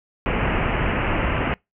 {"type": "low-pass noise", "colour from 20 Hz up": "pink", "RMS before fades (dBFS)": -22, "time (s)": [0.26, 1.54], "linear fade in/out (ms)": 0, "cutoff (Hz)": 2900, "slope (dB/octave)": 96, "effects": ["noise-tail reverb RT60 0.2 s tail -26 dB re dry"]}